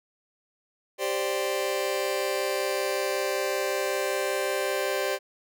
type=chord; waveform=sawtooth; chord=G suspended fourth; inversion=none; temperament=just; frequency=392 / 522.7 / 588 Hz; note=G4 / C5 / D5; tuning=0 / -2 / +2 cents; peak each=-26 dBFS; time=0.98-5.19 s; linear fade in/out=50 ms; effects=none